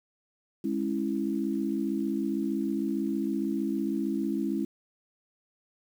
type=chord; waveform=sine; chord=C# minor; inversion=second; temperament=equal with one note detuned; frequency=207.7 / 274.2 / 329.6 Hz; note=G#3 / C#4 / E4; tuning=0 / -19 / 0 cents; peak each=-31 dBFS; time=0.64-4.65 s; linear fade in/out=5 ms; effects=9-bit